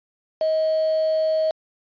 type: tone with quantisation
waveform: sine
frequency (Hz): 632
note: D#5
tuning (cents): +27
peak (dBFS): -18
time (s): 0.41-1.51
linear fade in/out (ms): 2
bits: 5
effects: resampled to 11025 Hz